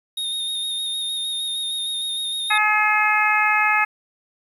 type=tone with vibrato; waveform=square; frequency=3694 Hz; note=A#7; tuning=16 cents flat; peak=-24 dBFS; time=0.17-2.58 s; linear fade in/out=5 ms; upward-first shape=square; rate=6.5 Hz; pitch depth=21 cents each way
type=harmonic tone; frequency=424.9 Hz; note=G#4; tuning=40 cents sharp; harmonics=2 / 3 / 4 / 5 / 6; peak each=-22 / -22 / -22 / -22 / -22 dBFS; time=2.5-3.85 s; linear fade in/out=10 ms
effects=8-bit